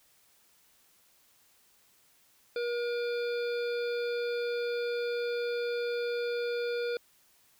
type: harmonic tone with a mistuned harmonic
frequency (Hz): 477.9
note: A#4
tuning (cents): +43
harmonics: 1 / 3 / 5 / 7 / 9 / 10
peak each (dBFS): -30 / -40 / -44 / -47 / -49 / -50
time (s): 2.56-6.97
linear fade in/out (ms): 2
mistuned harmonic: 7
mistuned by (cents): +85
effects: white hiss -65 dBFS RMS until 7.59 s